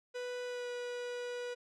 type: tone with pitch glide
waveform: 45% pulse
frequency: 493.9 to 488.2 Hz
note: B4 to B4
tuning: 0 to -20 cents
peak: -38 dBFS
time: 0.14-1.55 s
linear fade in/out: 20 ms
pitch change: -20 cents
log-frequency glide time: 0.45-0.69 s
effects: low-pass 6000 Hz 12 dB/octave